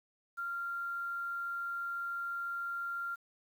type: tone with quantisation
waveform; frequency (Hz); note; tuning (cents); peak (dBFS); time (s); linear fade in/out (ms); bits
sine; 1387; F6; -12; -35; 0.37-3.16; 20; 10
effects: none